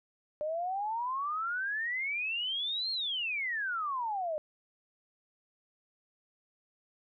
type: exponential two-way sweep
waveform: sine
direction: up then down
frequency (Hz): 593 to 4294 to 593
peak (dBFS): -31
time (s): 0.41-4.38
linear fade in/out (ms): 0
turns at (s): 2.91
effects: none